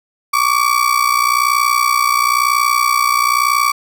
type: ring-modulated tone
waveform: 35% pulse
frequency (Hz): 1147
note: D6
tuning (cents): -41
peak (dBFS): -7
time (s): 0.33-3.72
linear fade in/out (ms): 10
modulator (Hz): 30.5
effects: none